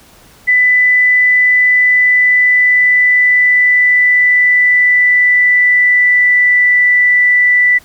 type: tone with pitch glide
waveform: sine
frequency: 1994 to 1976.8 Hz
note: B6 to B6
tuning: +16 to +1 cents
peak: -6 dBFS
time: 0.47-7.79 s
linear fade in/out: 20 ms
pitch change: -15 cents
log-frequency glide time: 1.62-6.81 s
effects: pink hiss -43 dBFS RMS until 7.84 s